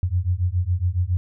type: beating tone pair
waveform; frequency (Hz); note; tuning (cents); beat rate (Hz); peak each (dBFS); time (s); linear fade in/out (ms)
sine; 86.3 / 93.5; F2 / F#2; -20 / +19; 7.2; -22 / -22; 0.03-1.17; 0
effects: none